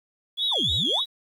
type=tone; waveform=sine; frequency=3394 Hz; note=G#7; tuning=37 cents sharp; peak=-26 dBFS; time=0.37-1.05 s; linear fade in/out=20 ms
type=tone with vibrato; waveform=sine; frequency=3520 Hz; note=A7; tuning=in tune; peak=-22 dBFS; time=0.38-1.06 s; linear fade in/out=50 ms; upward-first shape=sine; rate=3.4 Hz; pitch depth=150 cents each way
type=exponential two-way sweep; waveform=sine; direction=down then up; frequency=1194 to 69.3 to 1194 Hz; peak=-27 dBFS; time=0.51-1.01 s; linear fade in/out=20 ms; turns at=0.72 s
effects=tanh soft clip ceiling -16 dBFS + 9-bit